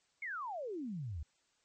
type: exponential sweep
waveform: sine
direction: down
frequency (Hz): 2248 to 68.9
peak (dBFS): -38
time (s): 0.22-1.23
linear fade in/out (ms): 5
effects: white hiss -75 dBFS RMS until 1.64 s + MP3 32 kbps